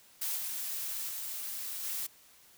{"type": "noise with level steps", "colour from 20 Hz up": "blue", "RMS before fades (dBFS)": [-34, -37, -39, -36], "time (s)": [0.21, 2.07], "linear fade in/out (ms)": 10, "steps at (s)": [0.36, 1.08, 1.83], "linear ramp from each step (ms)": 20, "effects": ["white hiss -60 dBFS RMS until 2.57 s"]}